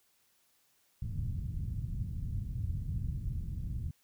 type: low-pass noise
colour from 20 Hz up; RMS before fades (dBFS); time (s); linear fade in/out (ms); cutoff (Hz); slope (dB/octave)
white; -36; 1.02-3.91; 5; 130; 24
effects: white hiss -71 dBFS RMS until 4.03 s